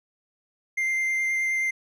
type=tone with vibrato; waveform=triangle; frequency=2093 Hz; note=C7; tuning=in tune; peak=-21 dBFS; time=0.77-1.71 s; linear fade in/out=10 ms; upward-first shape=triangle; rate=9.5 Hz; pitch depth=11 cents each way; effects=none